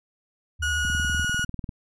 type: tone with vibrato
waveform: sine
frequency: 75.9 Hz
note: D#2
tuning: 42 cents flat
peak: -28 dBFS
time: 0.59-1.25 s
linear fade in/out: 20 ms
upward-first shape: sine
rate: 12 Hz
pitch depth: 130 cents each way
type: tone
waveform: 35% pulse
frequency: 1453 Hz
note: F#6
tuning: 32 cents flat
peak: -22 dBFS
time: 0.62-1.45 s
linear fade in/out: 10 ms
type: click train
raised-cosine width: 5 ms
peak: -20 dBFS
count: 18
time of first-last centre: 0.85-1.692 s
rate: 20.2 Hz
effects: resampled to 22050 Hz